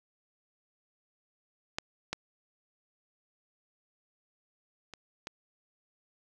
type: clicks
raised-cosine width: 0.2 ms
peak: -14 / -15 / -27 / -21 dBFS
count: 4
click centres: 1.785 / 2.13 / 4.937 / 5.271 s
effects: none